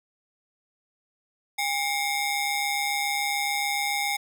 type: ring-modulated tone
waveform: sawtooth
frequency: 1475 Hz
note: F#6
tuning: 6 cents flat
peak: -18 dBFS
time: 1.58-4.17 s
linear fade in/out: 10 ms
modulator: 664 Hz
effects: none